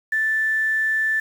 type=tone with quantisation; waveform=sine; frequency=1760 Hz; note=A6; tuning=in tune; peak=-18 dBFS; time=0.12-1.2 s; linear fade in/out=5 ms; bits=7; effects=none